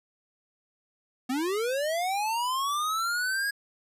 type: linear sweep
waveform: square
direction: up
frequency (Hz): 242.9 to 1661.2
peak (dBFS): -27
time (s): 1.29-3.51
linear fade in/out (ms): 10
effects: resampled to 32000 Hz